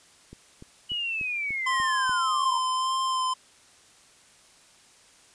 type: click train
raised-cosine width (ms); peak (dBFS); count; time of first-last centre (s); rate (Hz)
3; -30; 7; 0.33-2.095; 3.4
type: linear sweep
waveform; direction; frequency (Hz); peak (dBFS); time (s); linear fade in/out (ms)
sine; down; 2960 to 915; -27; 0.89-2.59; 20
type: tone with vibrato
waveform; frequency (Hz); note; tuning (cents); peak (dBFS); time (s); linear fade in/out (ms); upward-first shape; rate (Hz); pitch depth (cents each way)
square; 1040; C6; -11; -25; 1.66-3.34; 10; sine; 1.7; 19
effects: white hiss -56 dBFS RMS until 5.34 s + resampled to 22050 Hz